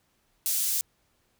pink high-pass noise, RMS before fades -27 dBFS, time 0.46-0.81 s, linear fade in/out 0 ms, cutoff 7700 Hz, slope 12 dB/octave, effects pink hiss -70 dBFS RMS until 1.39 s

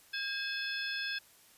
harmonic tone with a mistuned harmonic, 859 Hz, A5, 42 cents flat, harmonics 2 / 3 / 4 / 5 / 6, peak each -37 / -41 / -41 / -46 / -42 dBFS, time 0.13-1.19 s, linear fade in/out 10 ms, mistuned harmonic 2, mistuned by -110 cents, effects white hiss -61 dBFS RMS until 1.57 s + resampled to 32000 Hz

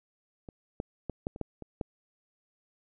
clicks, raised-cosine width 2 ms, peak -30 / -19 / -20 / -18 / -29 / -19 / -28 / -18 dBFS, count 8, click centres 0.488 / 0.801 / 1.097 / 1.269 / 1.361 / 1.413 / 1.623 / 1.812 s, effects none

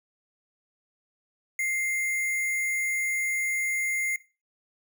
sine tone with sample-and-hold, 2100 Hz, C7, 6 cents sharp, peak -25 dBFS, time 1.59-4.16 s, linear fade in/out 2 ms, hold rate 8820 Hz, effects noise-tail reverb RT60 0.3 s tail -18 dB re dry

